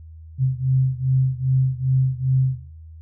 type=beating tone pair; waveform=sine; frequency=130 / 132.5 Hz; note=C3 / C3; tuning=-11 / +22 cents; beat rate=2.5 Hz; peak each=-19 / -20 dBFS; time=0.38-2.6 s; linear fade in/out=50 ms; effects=noise-tail reverb RT60 0.6 s tail -18 dB re dry + added 80 Hz sine -38 dBFS peak until 3.01 s